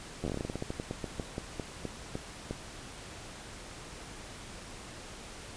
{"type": "slowing click train", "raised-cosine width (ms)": 2, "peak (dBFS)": -21, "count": 23, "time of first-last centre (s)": [0.24, 2.51], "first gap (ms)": 11, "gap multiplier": 1.18, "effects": ["pink hiss -46 dBFS RMS until 5.56 s", "resampled to 22050 Hz"]}